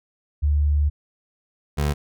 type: tone pair in turn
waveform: sine / 25% pulse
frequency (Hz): 73.42 / 73.09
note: D2 / D2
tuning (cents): 0 / -8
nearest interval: unison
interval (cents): 8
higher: first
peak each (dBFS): -16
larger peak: neither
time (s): 0.42-0.9 / 1.77-1.94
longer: first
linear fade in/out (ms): 20
effects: none